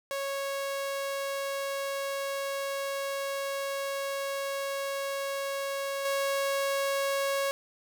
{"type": "tone with level steps", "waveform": "sawtooth", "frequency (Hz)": 552, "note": "C#5", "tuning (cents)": -7, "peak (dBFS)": [-27, -23], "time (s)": [0.11, 7.51], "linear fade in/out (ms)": 0, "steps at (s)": 6.05, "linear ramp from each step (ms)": 5, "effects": []}